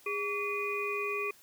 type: harmonic tone with a mistuned harmonic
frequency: 410 Hz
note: G#4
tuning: 22 cents flat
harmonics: 1 / 3 / 5 / 6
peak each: -35 / -38 / -44 / -34 dBFS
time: 0.06-1.31 s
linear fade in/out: 5 ms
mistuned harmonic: 3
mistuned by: -130 cents
effects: white hiss -59 dBFS RMS until 1.42 s